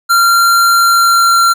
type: tone with pitch glide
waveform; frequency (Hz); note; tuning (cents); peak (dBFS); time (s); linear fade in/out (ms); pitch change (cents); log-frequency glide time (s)
square; 1379 to 1370.3; F6 to F6; -22 to -33; -7; 0.09-1.54; 20; -11; 0.72-1.4
effects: none